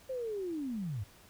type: linear sweep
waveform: sine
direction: down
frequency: 534 to 88.8 Hz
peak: -34 dBFS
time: 0.09-1.04 s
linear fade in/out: 10 ms
effects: pink hiss -59 dBFS RMS until 1.29 s